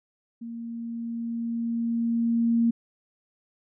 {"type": "tone with level ramp", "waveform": "sine", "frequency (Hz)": 232.1, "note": "A#3", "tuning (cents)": -7, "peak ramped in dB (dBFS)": [-34, -18], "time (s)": [0.41, 2.71], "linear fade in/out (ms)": 10, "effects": []}